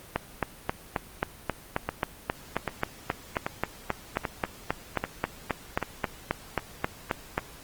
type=two click trains; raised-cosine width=0.5 ms; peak=-12 / -9 dBFS; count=6 / 28; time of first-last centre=1.89-5.827 / 0.16-7.379 s; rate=1.27 / 3.74 Hz; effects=pink hiss -48 dBFS RMS until 7.63 s + Opus 24 kbps